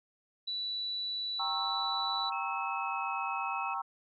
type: tone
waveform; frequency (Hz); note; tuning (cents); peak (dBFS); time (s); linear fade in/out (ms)
sine; 3951; B7; 0; -33; 0.47-2.3; 10
type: chord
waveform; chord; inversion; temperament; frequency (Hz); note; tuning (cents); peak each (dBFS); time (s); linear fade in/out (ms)
sine; G diminished seventh; none; equal with one note detuned; 784 / 932.3 / 1092.2 / 1318.5; G5 / Bb5 / Db6 / Fb6; 0 / 0 / -26 / 0; -38; 1.39-3.82; 10
type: tone with pitch glide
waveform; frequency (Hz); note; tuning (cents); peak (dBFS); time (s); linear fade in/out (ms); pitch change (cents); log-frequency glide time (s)
sine; 2587 to 2572; E7 to E7; -33 to -43; -39; 2.32-3.74; 5; -10; 2.69-3.09
effects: none